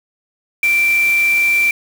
sine tone in noise, 2349 Hz, D7, in tune, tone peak -11 dBFS, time 0.63-1.71 s, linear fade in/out 2 ms, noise white, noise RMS -29 dBFS, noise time 0.63-1.71 s, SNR +15 dB, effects none

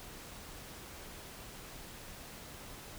silence, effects pink hiss -49 dBFS RMS until 2.98 s

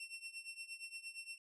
sawtooth tone with tremolo, 2710 Hz, E7, 47 cents sharp, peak -40 dBFS, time 0-1.38 s, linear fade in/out 2 ms, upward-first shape triangle, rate 8.6 Hz, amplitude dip 90%, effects resampled to 24000 Hz

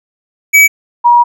square / sine tone pair in turn, 2281 / 956.7 Hz, C#7 / A#5, +49 / +45 cents, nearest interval octave + minor third, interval 1504 cents, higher first, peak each -3 dBFS, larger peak neither, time 0.53-0.68 / 1.04-1.24 s, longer second, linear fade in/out 20 ms, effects none

